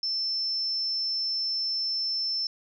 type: tone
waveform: sine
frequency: 5320 Hz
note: E8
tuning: 15 cents sharp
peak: -26 dBFS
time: 0.03-2.47 s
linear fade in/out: 2 ms
effects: none